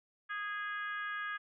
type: harmonic tone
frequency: 412.9 Hz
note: G#4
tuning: 10 cents flat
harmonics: 3 / 4 / 5 / 6 / 7 / 8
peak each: -41 / -38 / -49 / -54 / -55 / -56 dBFS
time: 0.29-1.38 s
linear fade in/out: 20 ms
effects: none